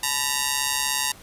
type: ring-modulated tone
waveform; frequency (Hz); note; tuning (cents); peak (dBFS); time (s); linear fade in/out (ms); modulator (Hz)
5% pulse; 932.3; A#5; 0; -7; 0.03-1.12; 5; 68.3
effects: pink hiss -47 dBFS RMS until 1.22 s + resampled to 32000 Hz